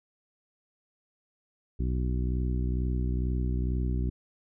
harmonic tone, 62.2 Hz, B1, 13 cents sharp, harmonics 1 / 2 / 3 / 4 / 5 / 6, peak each -27 / -33 / -37 / -39 / -41 / -43 dBFS, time 1.79-4.1 s, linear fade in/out 10 ms, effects none

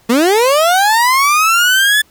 30% pulse linear sweep, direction up, 220 to 1743 Hz, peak -6 dBFS, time 0.09-2.02 s, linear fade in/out 10 ms, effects pink hiss -51 dBFS RMS until 2.1 s

